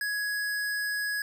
square tone, 1671 Hz, G#6, 10 cents sharp, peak -29 dBFS, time 0.01-1.22 s, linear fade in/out 2 ms, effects none

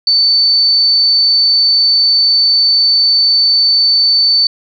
sine tone, 4526 Hz, C#8, 35 cents sharp, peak -7 dBFS, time 0.07-4.47 s, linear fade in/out 2 ms, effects none

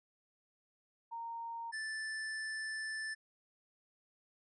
sine / square tone pair in turn, 925 / 1757.8 Hz, A#5 / A6, -14 / -2 cents, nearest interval major seventh, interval 1112 cents, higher second, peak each -40 / -39 dBFS, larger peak second, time 1.11-1.72 / 1.72-3.15 s, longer second, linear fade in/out 20 ms, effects resampled to 24000 Hz

